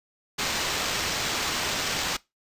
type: noise with sample-and-hold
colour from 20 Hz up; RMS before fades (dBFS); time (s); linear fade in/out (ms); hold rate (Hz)
white; -28; 0.38-2.17; 10; 11025
effects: noise-tail reverb RT60 0.2 s tail -21 dB re dry + resampled to 32000 Hz